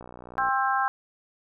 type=click train; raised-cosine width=1 ms; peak=-28 dBFS; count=30; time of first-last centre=0.01-0.485 s; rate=61 Hz
type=harmonic tone; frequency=265.2 Hz; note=C4; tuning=23 cents sharp; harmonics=3 / 4 / 5 / 6; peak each=-26 / -27 / -28 / -29 dBFS; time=0.38-0.88 s; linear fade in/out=0 ms
effects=none